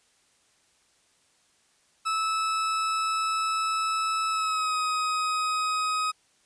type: tone with pitch glide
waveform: 40% pulse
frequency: 1306 to 1260.1 Hz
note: E6 to D#6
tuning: -17 to +22 cents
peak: -24 dBFS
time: 2.05-6.12 s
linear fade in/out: 20 ms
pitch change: -61 cents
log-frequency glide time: 4.29-4.75 s
effects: white hiss -65 dBFS RMS until 6.45 s + resampled to 22050 Hz